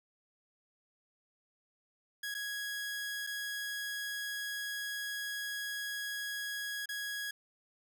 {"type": "tone with dropouts", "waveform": "sawtooth", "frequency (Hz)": 1661.2, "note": "G#6", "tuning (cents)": 0, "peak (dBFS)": -33, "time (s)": [2.23, 7.31], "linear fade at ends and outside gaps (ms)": 5, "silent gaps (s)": [[2.343, 2.348], [3.267, 3.271], [6.858, 6.889]], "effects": []}